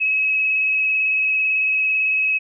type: tone with vibrato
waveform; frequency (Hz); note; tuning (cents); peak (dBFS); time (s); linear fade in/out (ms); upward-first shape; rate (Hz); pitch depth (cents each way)
sine; 2565; E7; -48; -16; 0-2.39; 20; square; 18; 11
effects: none